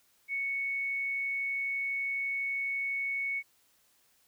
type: tone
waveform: sine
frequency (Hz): 2217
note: C#7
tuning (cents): 0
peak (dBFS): -30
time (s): 0.28-3.43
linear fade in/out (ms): 50
effects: white hiss -68 dBFS RMS until 4.27 s